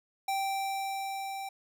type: tone with level ramp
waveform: square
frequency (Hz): 781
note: G5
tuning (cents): -7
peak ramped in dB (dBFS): -29 to -37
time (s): 0.28-1.49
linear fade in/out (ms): 5
effects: none